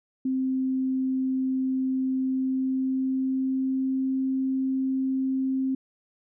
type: tone with pitch glide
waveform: sine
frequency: 261.6 to 264.3 Hz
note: C4 to C4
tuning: 0 to +18 cents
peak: -23 dBFS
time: 0.25-5.75 s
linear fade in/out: 5 ms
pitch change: +18 cents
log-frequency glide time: 2.2-4.13 s
effects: none